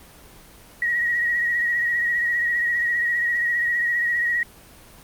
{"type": "tone with vibrato", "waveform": "sine", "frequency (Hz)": 1904, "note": "A#6", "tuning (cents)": 36, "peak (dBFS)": -19, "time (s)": [0.82, 4.43], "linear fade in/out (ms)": 2, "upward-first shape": "sine", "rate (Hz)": 15, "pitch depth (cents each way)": 33, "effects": ["pink hiss -47 dBFS RMS until 5.03 s", "Opus 24 kbps"]}